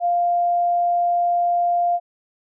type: tone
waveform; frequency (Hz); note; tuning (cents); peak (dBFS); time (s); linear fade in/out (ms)
sine; 698.5; F5; 0; -16; 0-2; 50
effects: none